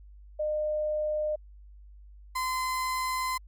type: tone pair in turn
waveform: sine / 35% pulse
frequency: 608 / 1027.9 Hz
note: D#5 / C6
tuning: -40 / -31 cents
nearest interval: major sixth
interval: 909 cents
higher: second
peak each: -26 dBFS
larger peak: neither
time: 0.39-1.36 / 2.35-3.38 s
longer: second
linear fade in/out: 10 ms
effects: added 50 Hz sine -47 dBFS peak until 3.47 s + MP3 64 kbps